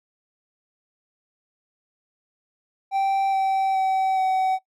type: tone with pitch steps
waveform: triangle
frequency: 780 / 771.9 / 763.9 / 756 Hz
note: G5 / G5 / G5 / F#5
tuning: -9 / -27 / -45 / +37 cents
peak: -17 dBFS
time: 2.91-4.59 s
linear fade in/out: 50 ms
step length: 420 ms
effects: noise-tail reverb RT60 0.1 s tail -19 dB re dry